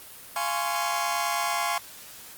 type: chord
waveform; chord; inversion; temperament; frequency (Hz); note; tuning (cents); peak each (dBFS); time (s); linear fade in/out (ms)
sawtooth; Db major seventh; first; just; 693 / 831.5 / 1039.4 / 1108.7; F5 / Ab5 / C6 / Db6; -14 / +2 / -12 / 0; -27; 0.36-1.78; 2
effects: white hiss -45 dBFS RMS until 2.37 s + Opus 32 kbps